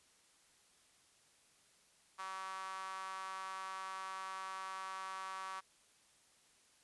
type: tone with high-pass filter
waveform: sawtooth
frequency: 190 Hz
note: F#3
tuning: 46 cents sharp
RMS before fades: -45 dBFS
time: 2.18-5.61 s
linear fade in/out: 20 ms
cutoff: 1100 Hz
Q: 4.8
effects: white hiss -69 dBFS RMS until 6.83 s + resampled to 24000 Hz